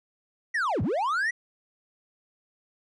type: linear two-way sweep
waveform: triangle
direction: down then up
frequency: 1975.5 to 76 to 1975.5 Hz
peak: -22 dBFS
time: 0.54-1.31 s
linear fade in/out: 10 ms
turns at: 0.82 s
effects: resampled to 24000 Hz